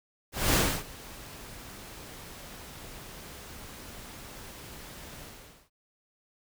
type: noise with ADSR envelope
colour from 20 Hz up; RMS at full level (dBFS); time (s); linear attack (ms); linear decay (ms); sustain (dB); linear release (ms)
pink; -23; 0.32-5.7; 220; 290; -22; 490
effects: none